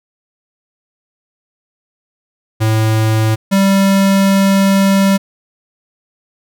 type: tone pair in turn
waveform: square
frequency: 110 / 195.38 Hz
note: A2 / G3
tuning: 0 / -5 cents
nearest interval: minor seventh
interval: 995 cents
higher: second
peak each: -11 / -9 dBFS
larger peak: second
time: 2.6-3.36 / 3.51-5.18 s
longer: second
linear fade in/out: 20 ms
effects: none